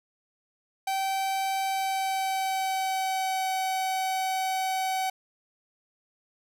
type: tone with pitch glide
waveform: 45% pulse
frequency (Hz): 773 to 757.1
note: G5 to F#5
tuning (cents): -24 to +40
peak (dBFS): -26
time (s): 0.87-5.1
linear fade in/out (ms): 5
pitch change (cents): -36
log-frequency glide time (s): 1.63-3.51
effects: none